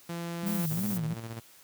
sawtooth tone, 170 Hz, F3, 46 cents flat, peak -30 dBFS, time 0.09-0.66 s, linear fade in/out 5 ms
sine tone with vibrato, 179.6 Hz, F3, 49 cents sharp, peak -29 dBFS, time 0.43-1.14 s, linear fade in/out 5 ms, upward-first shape sine, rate 2.8 Hz, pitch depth 260 cents each way
violet noise, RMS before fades -37 dBFS, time 0.46-0.98 s, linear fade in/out 10 ms
sawtooth tone with tremolo, 114.2 Hz, A#2, 35 cents flat, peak -32 dBFS, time 0.7-1.4 s, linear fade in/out 10 ms, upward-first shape square, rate 15 Hz, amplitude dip 45%
effects white hiss -56 dBFS RMS until 1.63 s + high-pass 60 Hz 12 dB/octave

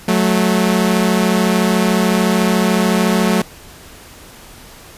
sawtooth tone pair together, 184.2 / 218 Hz, F#3 / A3, -7 / -16 cents, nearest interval minor third, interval 291 cents, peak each -11 dBFS, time 0.08-3.42 s, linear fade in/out 5 ms, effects pink hiss -39 dBFS RMS until 4.97 s + resampled to 32000 Hz

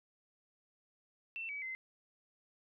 sine tone with pitch steps, 2684 / 2280 / 2063 Hz, E7 / C#7 / C7, +31 / +48 / -25 cents, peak -39 dBFS, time 1.36-1.75 s, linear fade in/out 0 ms, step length 130 ms, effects none

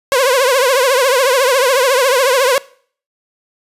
sawtooth tone with vibrato, 521 Hz, C5, 7 cents flat, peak -6 dBFS, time 0.12-2.58 s, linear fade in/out 0 ms, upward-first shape triangle, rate 14 Hz, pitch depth 160 cents each way, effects noise-tail reverb RT60 0.5 s tail -21 dB re dry + resampled to 32000 Hz

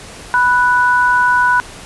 sine tone pair together, 987.8 / 1480 Hz, B5 / F#6, 0 / 0 cents, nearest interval perfect fifth, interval 700 cents, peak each -12 dBFS, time 0.34-1.6 s, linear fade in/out 0 ms, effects pink hiss -34 dBFS RMS until 1.85 s + resampled to 24000 Hz

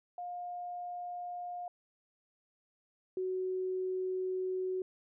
sine tone pair in turn, 710 / 372.1 Hz, F5 / F#4, +28 / +10 cents, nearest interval major seventh, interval 1118 cents, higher first, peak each -38 / -32 dBFS, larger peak second, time 0.18-1.68 / 3.17-4.82 s, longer second, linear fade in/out 2 ms, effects none

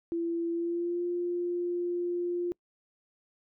sine tone with pitch glide, 337.1 to 350.6 Hz, E4 to F4, +39 to +7 cents, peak -28 dBFS, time 0.12-2.52 s, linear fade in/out 0 ms, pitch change +68 cents, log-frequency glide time 0.51-1.04 s, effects noise-tail reverb RT60 0.1 s tail -26 dB re dry

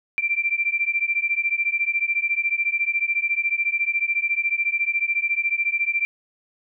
sine beating tone pair, 2349 / 2363 Hz, D7 / D7, 0 / +10 cents, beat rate 14 Hz, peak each -23 dBFS, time 0.18-6.05 s, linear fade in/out 0 ms, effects none

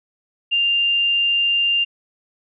sine tone, 2794 Hz, F7, in tune, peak -15 dBFS, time 0.51-1.85 s, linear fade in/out 20 ms, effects none

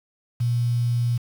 sine tone with quantisation, 120 Hz, B2, 49 cents flat, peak -19 dBFS, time 0.4-1.18 s, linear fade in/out 10 ms, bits 7, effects none

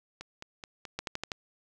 two click trains, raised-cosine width 0.2 ms, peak -24 / -16 dBFS, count 4 / 5, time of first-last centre 0.21-0.852 / 0.99-1.318 s, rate 4.67 / 12.2 Hz, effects none

